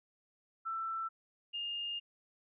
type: tone pair in turn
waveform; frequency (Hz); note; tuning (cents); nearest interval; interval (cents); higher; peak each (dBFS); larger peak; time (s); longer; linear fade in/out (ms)
sine; 1333 / 2825; E6 / F7; +19 / +19; octave + minor second; 1300; second; -35 / -36; first; 0.65-1.09 / 1.53-2; second; 20
effects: none